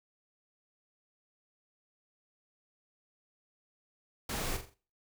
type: noise with echo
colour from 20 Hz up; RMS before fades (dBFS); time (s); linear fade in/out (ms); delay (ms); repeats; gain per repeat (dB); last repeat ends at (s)
pink; -36; 4.29-4.57; 5; 43; 4; -8; 4.742
effects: noise-tail reverb RT60 0.4 s tail -21 dB re dry